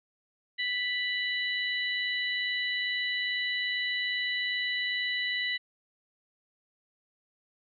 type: harmonic tone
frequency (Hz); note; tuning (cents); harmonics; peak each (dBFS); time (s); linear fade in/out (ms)
987.8; B5; 0; 2 / 3 / 4; -30 / -35 / -35; 0.58-5.58; 20
effects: none